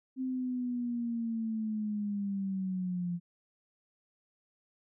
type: linear sweep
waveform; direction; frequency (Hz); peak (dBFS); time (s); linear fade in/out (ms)
sine; down; 261.6 to 172.3; -31; 0.16-3.2; 50
effects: none